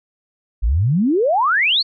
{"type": "exponential sweep", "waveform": "sine", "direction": "up", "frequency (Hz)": [47.98, 4572], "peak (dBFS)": -13, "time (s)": [0.62, 1.83], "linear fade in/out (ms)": 20, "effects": []}